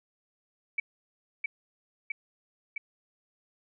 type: tone with echo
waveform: sine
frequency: 2290 Hz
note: D7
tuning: 44 cents flat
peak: -25 dBFS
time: 0.78-0.8 s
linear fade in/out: 5 ms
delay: 660 ms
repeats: 3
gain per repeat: -2 dB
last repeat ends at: 2.78 s
effects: none